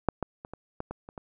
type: clicks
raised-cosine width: 1 ms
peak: -8 / -15 / -26 / -25 / -19 / -22 / -29 / -25 dBFS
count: 8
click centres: 0.087 / 0.227 / 0.449 / 0.536 / 0.804 / 0.91 / 1.089 / 1.178 s
effects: none